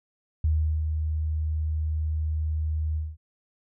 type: tone with ADSR envelope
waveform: sine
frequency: 77.8 Hz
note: D#2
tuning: in tune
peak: -19 dBFS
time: 0.44-3.17 s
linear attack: 4 ms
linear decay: 380 ms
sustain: -5 dB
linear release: 210 ms
effects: none